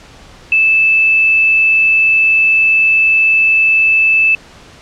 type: tone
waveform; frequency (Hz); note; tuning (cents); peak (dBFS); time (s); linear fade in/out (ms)
sine; 2629; E7; -5; -7; 0.52-4.35; 2
effects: pink hiss -39 dBFS RMS until 4.81 s + low-pass 6000 Hz 12 dB/octave